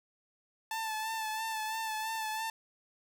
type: tone with vibrato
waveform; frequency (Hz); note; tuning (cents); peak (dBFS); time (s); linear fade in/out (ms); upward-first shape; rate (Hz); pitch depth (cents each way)
sawtooth; 880; A5; 0; -30; 0.71-2.5; 2; sine; 3; 32
effects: none